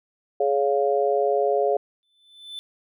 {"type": "harmonic tone", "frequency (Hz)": 140, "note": "C#3", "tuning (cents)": 18, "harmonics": [3, 4, 5], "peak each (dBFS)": [-22, -23, -24], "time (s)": [0.4, 1.77], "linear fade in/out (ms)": 5}
{"type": "tone with exponential growth", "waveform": "triangle", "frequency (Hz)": 3520, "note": "A7", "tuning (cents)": 0, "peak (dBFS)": -29, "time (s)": [2.03, 2.59], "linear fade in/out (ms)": 0, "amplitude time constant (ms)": 120}
{"effects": []}